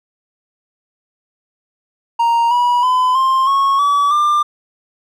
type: tone with pitch steps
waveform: triangle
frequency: 932.3 / 971.3 / 1012 / 1054.4 / 1098.5 / 1144.5 / 1192.4 Hz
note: A#5 / B5 / B5 / C6 / C#6 / D6 / D6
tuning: 0 / -29 / +42 / +13 / -16 / -45 / +26 cents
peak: -9 dBFS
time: 2.19-4.43 s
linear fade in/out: 10 ms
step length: 320 ms
effects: none